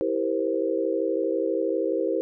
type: chord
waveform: sine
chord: C dominant seventh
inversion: first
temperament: just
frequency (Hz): 327 / 392.4 / 470.9 / 523.3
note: E4 / G4 / Bb4 / C5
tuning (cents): -14 / +2 / +18 / 0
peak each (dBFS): -28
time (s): 0.01-2.21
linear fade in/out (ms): 0
effects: none